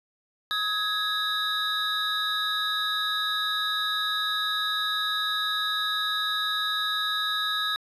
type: tone cluster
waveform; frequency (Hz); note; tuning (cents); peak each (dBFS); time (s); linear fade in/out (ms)
triangle; 1270 / 1662 / 3690 / 3916; D#6 / G#6 / A#7 / B7; +35 / +1 / -18 / -15; -29; 0.51-7.76; 0
effects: resampled to 32000 Hz